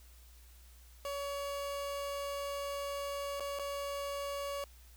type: tone with dropouts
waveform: 30% pulse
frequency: 564 Hz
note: C#5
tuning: 30 cents sharp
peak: -34 dBFS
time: 1.05-4.64 s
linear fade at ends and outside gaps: 1 ms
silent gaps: 3.398-3.405 / 3.589-3.595 s
effects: added 60 Hz sine -55 dBFS peak until 4.96 s + white hiss -63 dBFS RMS until 4.96 s